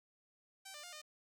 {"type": "tone with pitch steps", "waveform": "5% pulse", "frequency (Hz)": [774, 595, 707, 608], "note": ["G5", "D5", "F5", "D#5"], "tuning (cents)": [-22, 22, 21, -40], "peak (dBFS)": -37, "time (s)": [0.65, 1.018], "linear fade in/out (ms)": 10, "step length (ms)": 92, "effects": []}